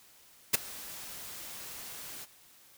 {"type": "noise with ADSR envelope", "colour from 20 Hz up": "white", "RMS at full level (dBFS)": -21, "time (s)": [0.53, 2.26], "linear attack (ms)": 15, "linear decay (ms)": 14, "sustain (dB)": -23, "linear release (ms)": 28, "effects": ["white hiss -59 dBFS RMS until 2.77 s"]}